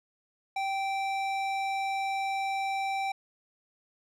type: tone with band-pass filter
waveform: square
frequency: 780 Hz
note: G5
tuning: 9 cents flat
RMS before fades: -31 dBFS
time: 0.56-3.12 s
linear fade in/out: 5 ms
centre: 1600 Hz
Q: 0.82
effects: none